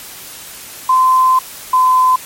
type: tone pair in turn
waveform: sine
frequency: 1031 / 1021.5 Hz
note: C6 / C6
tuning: -26 / -42 cents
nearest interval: unison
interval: 16 cents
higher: first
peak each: -7 dBFS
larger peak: neither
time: 0.89-1.39 / 1.73-2.16 s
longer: first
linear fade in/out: 5 ms
effects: white hiss -32 dBFS RMS until 2.25 s + MP3 64 kbps